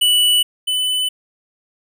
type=tone pair in turn; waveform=square; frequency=2960 / 3003 Hz; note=F#7 / F#7; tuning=0 / +25 cents; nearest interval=unison; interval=25 cents; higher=second; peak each=-12 / -17 dBFS; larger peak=first; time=0.01-0.43 / 0.67-1.09 s; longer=neither; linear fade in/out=10 ms; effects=none